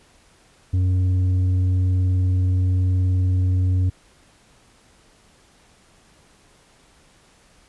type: tone with tanh clipping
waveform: sine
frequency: 92.1 Hz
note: F#2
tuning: 7 cents flat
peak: -17 dBFS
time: 0.73-3.9 s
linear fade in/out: 10 ms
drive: 5 dB
effects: pink hiss -55 dBFS RMS until 7.68 s + resampled to 24000 Hz